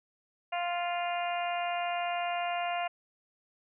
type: harmonic tone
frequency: 349.2 Hz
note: F4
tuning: in tune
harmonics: 2 / 3 / 4 / 5 / 6 / 7 / 8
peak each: -31 / -40 / -42 / -45 / -43 / -42 / -41 dBFS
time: 0.52-2.88 s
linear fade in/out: 10 ms
effects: none